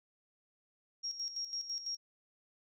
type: tone with tremolo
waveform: sine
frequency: 5588 Hz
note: F8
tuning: in tune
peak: -35 dBFS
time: 1.03-1.97 s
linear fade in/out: 20 ms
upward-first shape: square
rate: 6 Hz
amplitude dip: 65%
effects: none